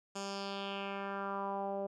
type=tone with low-pass filter sweep; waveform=10% pulse; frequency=197.7 Hz; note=G3; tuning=15 cents sharp; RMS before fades=-39 dBFS; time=0.15-1.87 s; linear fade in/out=10 ms; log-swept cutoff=7100 to 570 Hz; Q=2.8; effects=none